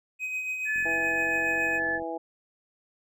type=tone with tremolo; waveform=triangle; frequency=2518 Hz; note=D#7; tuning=20 cents sharp; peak=-26 dBFS; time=0.19-1.8 s; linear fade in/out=50 ms; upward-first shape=sine; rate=7.1 Hz; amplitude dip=40%
type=tone; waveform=sine; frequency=1730 Hz; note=A6; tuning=30 cents flat; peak=-26 dBFS; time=0.65-2 s; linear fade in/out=50 ms
type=click train; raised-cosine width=3 ms; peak=-36 dBFS; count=58; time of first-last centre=0.76-2.021 s; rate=45.2 Hz
type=harmonic tone; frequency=164.81 Hz; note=E3; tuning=in tune; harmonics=2 / 3 / 4 / 5; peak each=-36 / -36 / -36 / -36 dBFS; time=0.85-2.18 s; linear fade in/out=10 ms
effects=none